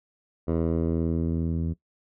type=tone with low-pass filter sweep; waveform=10% pulse; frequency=82.41 Hz; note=E2; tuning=in tune; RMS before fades=-26 dBFS; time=0.47-1.74 s; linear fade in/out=20 ms; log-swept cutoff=670 to 170 Hz; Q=0.92; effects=noise-tail reverb RT60 0.1 s tail -18 dB re dry